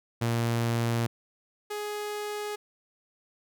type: tone pair in turn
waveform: sawtooth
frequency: 116.8 / 417.4 Hz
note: A#2 / G#4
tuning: +4 / +9 cents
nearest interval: octave + minor seventh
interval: 2205 cents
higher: second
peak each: -21 / -28 dBFS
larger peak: first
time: 0.21-1.07 / 1.7-2.56 s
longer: neither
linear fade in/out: 10 ms
effects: none